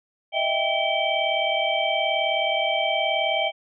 sine tone cluster, 625 / 664 / 785 / 2302 / 3140 Hz, D#5 / E5 / G5 / D7 / G7, +8 / +12 / +2 / -35 / +2 cents, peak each -27 dBFS, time 0.32-3.52 s, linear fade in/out 50 ms, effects none

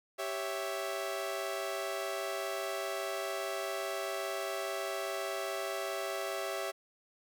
sawtooth chord, C# diminished, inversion second, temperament equal, 392 / 554.4 / 659.3 Hz, G4 / C#5 / E5, 0 / 0 / 0 cents, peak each -36 / -36 / -34 dBFS, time 0.18-6.72 s, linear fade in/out 20 ms, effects none

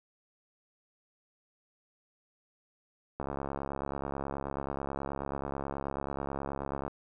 click train, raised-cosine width 1 ms, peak -21 dBFS, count 256, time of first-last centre 3.2-6.88 s, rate 69.3 Hz, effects none

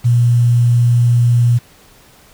sine tone with quantisation, 119.9 Hz, A#2, 49 cents sharp, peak -8 dBFS, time 0.04-1.59 s, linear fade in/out 20 ms, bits 6, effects pink hiss -46 dBFS RMS until 2.33 s

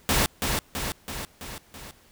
pink noise with echo, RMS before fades -22 dBFS, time 0.09-0.26 s, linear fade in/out 0 ms, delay 330 ms, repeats 5, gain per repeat -4 dB, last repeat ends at 1.91 s, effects pink hiss -57 dBFS RMS until 2.11 s

